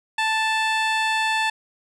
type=tone with low-pass filter; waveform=15% pulse; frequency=880 Hz; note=A5; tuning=in tune; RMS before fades=-22 dBFS; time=0.18-1.5 s; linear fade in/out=5 ms; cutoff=7200 Hz; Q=0.51; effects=none